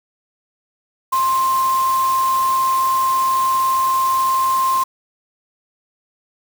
sine tone in noise, 1053 Hz, C6, 11 cents sharp, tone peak -14 dBFS, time 1.12-4.84 s, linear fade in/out 10 ms, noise white, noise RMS -30 dBFS, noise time 1.12-4.84 s, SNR +13 dB, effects none

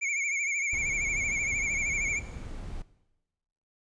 square tone with vibrato, 2263 Hz, C#7, 35 cents sharp, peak -28 dBFS, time 0.01-2.2 s, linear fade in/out 20 ms, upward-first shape sine, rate 13 Hz, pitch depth 85 cents each way
brown noise, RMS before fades -39 dBFS, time 0.73-2.82 s, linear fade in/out 2 ms
effects noise-tail reverb RT60 1.0 s tail -18 dB re dry + resampled to 22050 Hz

